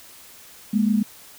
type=tone pair together; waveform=sine; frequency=208.2 / 235.5 Hz; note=G#3 / A#3; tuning=+5 / +18 cents; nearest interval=major second; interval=213 cents; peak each=-18 / -22 dBFS; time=0.73-1.03 s; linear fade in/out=10 ms; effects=white hiss -46 dBFS RMS until 1.38 s